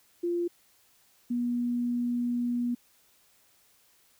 sine tone pair in turn, 346.6 / 241.7 Hz, F4 / B3, -13 / -37 cents, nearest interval tritone, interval 624 cents, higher first, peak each -26 dBFS, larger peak neither, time 0.23-0.48 / 1.3-2.75 s, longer second, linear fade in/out 10 ms, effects white hiss -64 dBFS RMS until 4.19 s

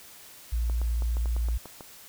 sine tone, 58 Hz, A#1, 8 cents flat, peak -24 dBFS, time 0.52-1.58 s, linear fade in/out 10 ms
clicks, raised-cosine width 1 ms, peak -27 dBFS, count 9, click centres 0.698 / 0.816 / 1.022 / 1.169 / 1.258 / 1.365 / 1.486 / 1.657 / 1.808 s
effects white hiss -49 dBFS RMS until 2.08 s

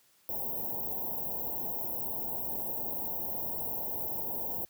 white band-stop noise, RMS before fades -35 dBFS, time 0.29-4.65 s, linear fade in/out 0 ms, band 960 to 13000 Hz, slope 96 dB/octave, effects white hiss -66 dBFS RMS until 4.69 s + high-pass 60 Hz 12 dB/octave

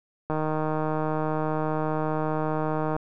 click train, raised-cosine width 1 ms, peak -14 dBFS, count 414, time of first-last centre 0.3-2.965 s, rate 155 Hz, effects none

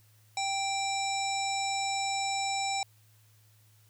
harmonic tone with a mistuned harmonic, 784 Hz, G5, in tune, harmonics 1 / 3 / 5 / 7 / 9 / 10, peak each -31 / -36 / -38 / -39 / -41 / -41 dBFS, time 0.37-2.83 s, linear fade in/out 2 ms, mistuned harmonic 7, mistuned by -28 cents, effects added 107 Hz sine -60 dBFS peak until 3.89 s + white hiss -66 dBFS RMS until 3.89 s

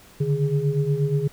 sine tone cluster, 141.1 / 149.5 / 413.4 Hz, C#3 / D3 / G#4, +31 / +31 / -8 cents, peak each -24 / -22 / -26 dBFS, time 0.2-1.28 s, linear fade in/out 10 ms, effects pink hiss -50 dBFS RMS until 1.32 s

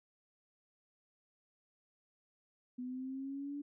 sine linear sweep, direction up, 247.5 to 289.9 Hz, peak -39 dBFS, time 2.78-3.62 s, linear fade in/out 10 ms, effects none

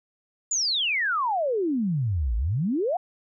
sine exponential two-way sweep, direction down then up, 7220 to 52 to 763 Hz, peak -22 dBFS, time 0.51-2.97 s, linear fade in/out 5 ms, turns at 2.36 s, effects none

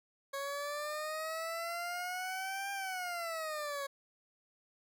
20% pulse exponential two-way sweep, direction up then down, 550 to 798 to 550 Hz, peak -32 dBFS, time 0.33-3.87 s, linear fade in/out 10 ms, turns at 2.72 s, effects none

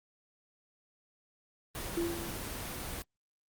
pink noise, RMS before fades -39 dBFS, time 1.75-3.02 s, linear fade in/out 0 ms
sine tone with exponential decay, 339.7 Hz, F4, 48 cents flat, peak -27 dBFS, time 1.97-2.62 s, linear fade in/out 5 ms, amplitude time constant 140 ms
effects Opus 24 kbps

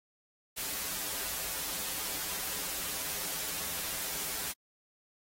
white noise with comb filter, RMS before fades -36 dBFS, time 0.56-4.53 s, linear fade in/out 20 ms, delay 8.5 ms, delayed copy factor -1, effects AAC 48 kbps

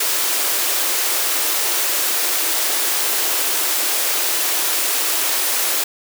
white high-pass noise, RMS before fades -19 dBFS, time 0-5.84 s, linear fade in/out 5 ms, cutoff 290 Hz, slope 96 dB/octave, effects none

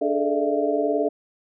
sine tone cluster, 293.1 / 422.4 / 441.4 / 604 / 675 Hz, D4 / G#4 / A4 / D5 / E5, -3 / +29 / +5 / +48 / +41 cents, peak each -26 dBFS, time 0.01-1.09 s, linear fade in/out 10 ms, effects none

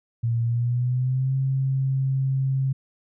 sine tone with pitch glide, 116.54 to 133.87 Hz, A#2 to C3, 0 to +40 cents, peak -20 dBFS, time 0.23-2.73 s, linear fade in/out 10 ms, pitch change +240 cents, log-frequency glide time 0.44-1.35 s, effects none

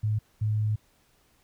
sine tone pair in turn, 107.1 / 107.1 Hz, A2 / A2, -46 / -46 cents, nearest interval unison, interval 0 cents, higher neither, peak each -23 dBFS, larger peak neither, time 0.03-0.19 / 0.41-0.76 s, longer second, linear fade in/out 10 ms, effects pink hiss -65 dBFS RMS until 1.43 s

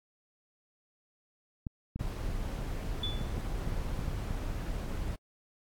clicks, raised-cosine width 5 ms, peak -23 dBFS, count 10, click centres 1.668 / 1.96 / 2.011 / 2.289 / 3.214 / 3.38 / 3.675 / 3.992 / 4.08 / 4.308 s
brown noise, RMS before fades -35 dBFS, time 1.99-5.16 s, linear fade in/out 10 ms
sine tone with exponential decay, 3469 Hz, A7, 25 cents flat, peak -30 dBFS, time 3.03-3.33 s, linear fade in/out 5 ms, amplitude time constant 65 ms
effects AAC 64 kbps

